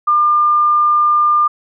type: tone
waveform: sine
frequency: 1200 Hz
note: D6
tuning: 37 cents sharp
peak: -9 dBFS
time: 0.07-1.48 s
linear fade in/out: 10 ms
effects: none